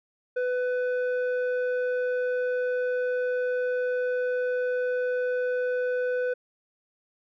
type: tone with low-pass filter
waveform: square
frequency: 499.2 Hz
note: B4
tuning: 19 cents sharp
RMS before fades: -27 dBFS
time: 0.36-6.34 s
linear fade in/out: 10 ms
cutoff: 1200 Hz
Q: 1.9
effects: none